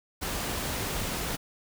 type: noise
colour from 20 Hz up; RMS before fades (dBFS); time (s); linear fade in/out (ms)
pink; -32; 0.21-1.37; 20
effects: none